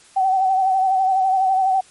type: tone with vibrato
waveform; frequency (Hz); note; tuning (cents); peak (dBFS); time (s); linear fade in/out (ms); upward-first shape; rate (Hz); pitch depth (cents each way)
sine; 761; F#5; +48; -14; 0.16-1.81; 10; sine; 12; 42
effects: white hiss -49 dBFS RMS until 1.9 s + MP3 48 kbps